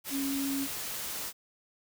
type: tone in noise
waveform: sine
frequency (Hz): 274.9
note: C#4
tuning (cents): -14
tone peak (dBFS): -30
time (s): 0.1-0.68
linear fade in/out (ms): 50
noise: white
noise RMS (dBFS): -37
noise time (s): 0.04-1.33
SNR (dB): +4
effects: none